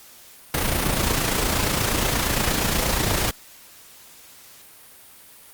pink noise with amplitude modulation, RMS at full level -20 dBFS, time 0.54-3.31 s, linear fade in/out 2 ms, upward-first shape sine, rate 28.5 Hz, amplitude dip 50%, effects white hiss -47 dBFS RMS until 5.53 s + Opus 48 kbps

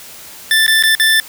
25% pulse tone with dropouts, 1768 Hz, A6, 8 cents sharp, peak -5 dBFS, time 0.51-1.2 s, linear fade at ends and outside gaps 1 ms, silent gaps 0.665-0.679 / 0.826-0.836 / 0.951-0.998 s, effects white hiss -35 dBFS RMS until 1.28 s

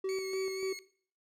triangle tone with tremolo, 381.6 Hz, G4, 47 cents flat, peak -29 dBFS, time 0.04-0.73 s, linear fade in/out 5 ms, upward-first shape square, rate 3.4 Hz, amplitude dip 40%
20% pulse tone with vibrato, 2217 Hz, C#7, in tune, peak -37 dBFS, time 0.09-0.79 s, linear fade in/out 0 ms, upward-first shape sine, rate 4.1 Hz, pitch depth 36 cents each way
effects noise-tail reverb RT60 0.5 s tail -19 dB re dry + resampled to 32000 Hz

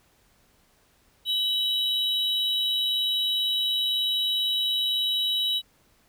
triangle tone pair together, 2996 / 3857 Hz, F#7 / B7, +21 / -42 cents, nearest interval major third, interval 437 cents, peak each -26 / -23 dBFS, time 1.25-5.62 s, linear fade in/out 50 ms, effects pink hiss -63 dBFS RMS until 6.08 s

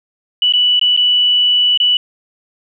sine tone with dropouts, 2960 Hz, F#7, in tune, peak -9 dBFS, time 0.42-1.97 s, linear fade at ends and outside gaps 2 ms, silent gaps 0.524-0.536 / 0.795-0.813 / 0.965-0.974 / 1.775-1.801 s, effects none

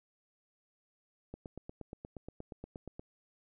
click train, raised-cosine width 2 ms, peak -30 dBFS, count 15, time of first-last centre 1.34-2.995 s, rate 8.46 Hz, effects none

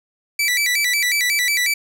sawtooth tone with vibrato, 2133 Hz, C7, 33 cents sharp, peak -13 dBFS, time 0.39-1.74 s, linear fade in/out 5 ms, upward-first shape square, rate 5.5 Hz, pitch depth 140 cents each way, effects none

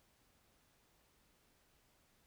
silence, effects pink hiss -73 dBFS RMS until 2.26 s

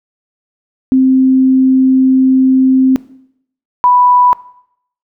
sine tone pair in turn, 261.6 / 987.7 Hz, C4 / B5, 0 / 0 cents, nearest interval octave + major seventh, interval 2300 cents, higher second, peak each -5 dBFS, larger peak neither, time 0.92-2.96 / 3.84-4.33 s, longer first, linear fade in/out 0 ms, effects noise-tail reverb RT60 0.7 s tail -19 dB re dry

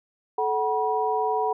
sine tone cluster, 434.8 / 750 / 967 Hz, A4 / F#5 / B5, -21 / +23 / -37 cents, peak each -26 dBFS, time 0.38-1.53 s, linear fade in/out 5 ms, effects none

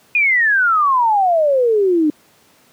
sine exponential sweep, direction down, 2489 to 293.7 Hz, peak -11 dBFS, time 0.15-2.1 s, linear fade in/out 2 ms, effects pink hiss -52 dBFS RMS until 2.72 s + high-pass 150 Hz 12 dB/octave

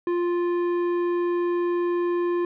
sine tone with tanh clipping, 349.2 Hz, F4, in tune, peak -23 dBFS, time 0.07-2.45 s, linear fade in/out 2 ms, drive 11 dB, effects none

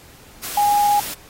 sine tone in noise, 823 Hz, G#5, 16 cents flat, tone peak -13 dBFS, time 0.57-1 s, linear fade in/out 5 ms, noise white, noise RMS -29 dBFS, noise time 0.43-1.14 s, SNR +13 dB, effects pink hiss -46 dBFS RMS until 1.29 s + AAC 48 kbps

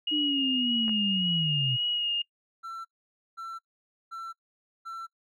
sine tone with vibrato, 2870 Hz, F7, 47 cents sharp, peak -26 dBFS, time 0.07-2.22 s, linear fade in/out 5 ms, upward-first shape sine, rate 1.8 Hz, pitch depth 23 cents each way
sine linear sweep, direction down, 304.3 to 123.47 Hz, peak -27 dBFS, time 0.11-1.77 s, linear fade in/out 20 ms
clicks, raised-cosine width 0.5 ms, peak -27 dBFS, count 2, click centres 0.881 / 0.894 s
triangle tone bursts, 1344 Hz, E6, 33 cents sharp, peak -34 dBFS, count 4, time 2.63-5.07 s, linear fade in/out 20 ms, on 220 ms, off 520 ms
effects noise-tail reverb RT60 0.1 s tail -22 dB re dry

